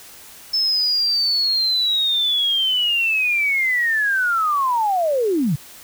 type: linear sweep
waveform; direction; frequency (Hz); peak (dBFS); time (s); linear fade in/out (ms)
sine; down; 5274 to 125.5; -16; 0.53-5.56; 10
effects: white hiss -42 dBFS RMS until 5.83 s